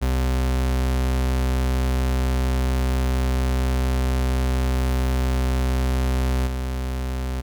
40% pulse tone with level steps, 64.3 Hz, C2, 30 cents flat, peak -18 / -23 dBFS, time 0.01-7.42 s, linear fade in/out 20 ms, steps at 6.46 s, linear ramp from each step 20 ms, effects none

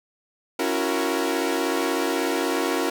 sawtooth chord, F# dominant seventh, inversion second, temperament equal with one note detuned, 277.2 / 333.8 / 370 / 466.2 Hz, C#4 / E4 / F#4 / A#4, 0 / +22 / 0 / 0 cents, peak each -24 / -23 / -24 / -24 dBFS, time 0.59-2.9 s, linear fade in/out 5 ms, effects none

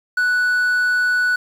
triangle tone with quantisation, 1480 Hz, F#6, in tune, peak -13 dBFS, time 0.17-1.36 s, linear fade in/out 5 ms, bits 7, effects none

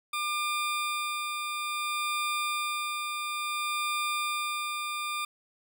20% pulse tone with tremolo, 1200 Hz, D6, 37 cents sharp, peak -23 dBFS, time 0.13-5.25 s, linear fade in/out 5 ms, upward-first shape sine, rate 0.58 Hz, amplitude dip 35%, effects none

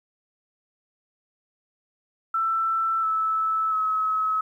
sine tone with pitch steps, 1332 / 1308.4 / 1285.1 Hz, E6 / E6 / E6, +18 / -13 / -44 cents, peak -21 dBFS, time 2.34-4.41 s, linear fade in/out 5 ms, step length 690 ms, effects 10-bit

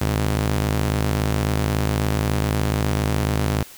sawtooth ring-modulated tone, 103.83 Hz, G#2, in tune, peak -12 dBFS, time 0.01-3.63 s, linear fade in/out 5 ms, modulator 28.3 Hz, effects white hiss -43 dBFS RMS until 3.77 s

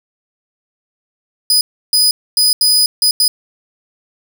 sawtooth tone bursts at uneven times, 4978 Hz, D#8, in tune, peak -6 dBFS, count 6, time 1.5-1.61 / 1.93-2.11 / 2.37-2.53 / 2.61-2.86 / 3.02-3.11 / 3.2-3.28 s, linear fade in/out 2 ms, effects none

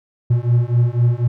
triangle beating tone pair, 118.2 / 122.2 Hz, A#2 / B2, +24 / -18 cents, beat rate 4 Hz, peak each -14 dBFS, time 0.3-1.28 s, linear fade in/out 10 ms, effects none

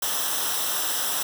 white noise with comb filter, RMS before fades -26 dBFS, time 0.02-1.23 s, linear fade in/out 5 ms, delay 0.44 ms, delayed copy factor -0.7, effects none

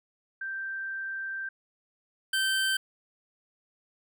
sine / 25% pulse tone pair in turn, 1568 / 1552.7 Hz, G6 / G6, 0 / -17 cents, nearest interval unison, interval 17 cents, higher first, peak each -32 / -21 dBFS, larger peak second, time 0.41-1.49 / 2.33-2.77 s, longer first, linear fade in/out 5 ms, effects none

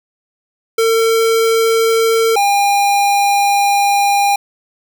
square tone pair in turn, 452.2 / 805.7 Hz, A4 / G5, +47 / +47 cents, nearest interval minor seventh, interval 1000 cents, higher second, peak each -11 dBFS, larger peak neither, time 0.78-2.36 / 2.36-4.36 s, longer second, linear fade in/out 5 ms, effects none

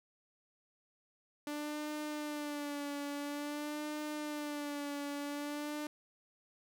sawtooth tone with vibrato, 293.7 Hz, D4, in tune, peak -34 dBFS, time 1.47-5.87 s, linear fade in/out 2 ms, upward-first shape sine, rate 0.49 Hz, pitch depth 45 cents each way, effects none

